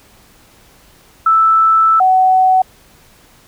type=tone pair in turn; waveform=sine; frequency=1318.5 / 749.2 Hz; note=E6 / F#5; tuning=0 / +21 cents; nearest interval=minor seventh; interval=979 cents; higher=first; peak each=-7 dBFS; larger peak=neither; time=1.26-2 / 2-2.62 s; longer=first; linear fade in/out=5 ms; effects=pink hiss -47 dBFS RMS until 3.47 s